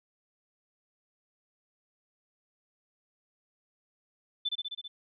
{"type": "tone with echo", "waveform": "sine", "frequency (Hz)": 3520, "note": "A7", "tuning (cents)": 0, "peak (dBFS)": -27, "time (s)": [4.45, 4.49], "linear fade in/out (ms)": 10, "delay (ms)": 65, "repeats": 6, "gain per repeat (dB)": -2, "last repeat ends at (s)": 4.88, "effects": []}